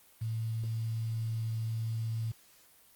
sine tone with quantisation, 112.6 Hz, A2, 40 cents sharp, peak -31 dBFS, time 0.21-2.32 s, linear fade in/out 10 ms, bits 9, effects white hiss -61 dBFS RMS until 2.95 s + Opus 32 kbps

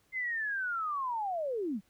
sine linear sweep, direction down, 2093 to 174.61 Hz, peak -31 dBFS, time 0.12-1.81 s, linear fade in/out 50 ms, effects pink hiss -70 dBFS RMS until 1.89 s

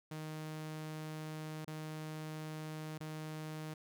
sawtooth tone with dropouts, 155.6 Hz, D#3, in tune, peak -38 dBFS, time 0.11-3.74 s, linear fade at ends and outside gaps 5 ms, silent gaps 1.648-1.676 / 2.98-3.005 s, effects none

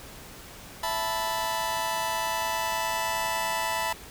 sawtooth chord, E suspended fourth, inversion none, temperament just, 659.3 / 879 / 988.9 Hz, E5 / A5 / B5, 0 / -2 / +2 cents, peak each -30 / -27 / -26 dBFS, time 0.83-3.93 s, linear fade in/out 5 ms, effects pink hiss -45 dBFS RMS until 4.1 s

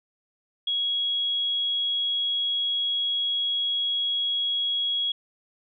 sine tone, 3320 Hz, G#7, 1 cent flat, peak -23 dBFS, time 0.67-5.12 s, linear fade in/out 5 ms, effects none

